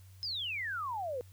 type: exponential sweep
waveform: sine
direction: down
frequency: 5200 to 475.5 Hz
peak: -34 dBFS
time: 0.23-1.21 s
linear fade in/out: 0 ms
effects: added 94 Hz sine -52 dBFS peak until 1.32 s + white hiss -65 dBFS RMS until 1.32 s